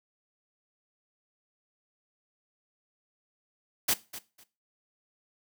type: noise with echo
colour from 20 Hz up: white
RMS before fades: -25 dBFS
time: 3.88-3.94 s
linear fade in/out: 10 ms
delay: 250 ms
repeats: 2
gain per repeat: -15 dB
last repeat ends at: 4.44 s
effects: noise-tail reverb RT60 0.3 s tail -17 dB re dry + high-pass 100 Hz 12 dB/octave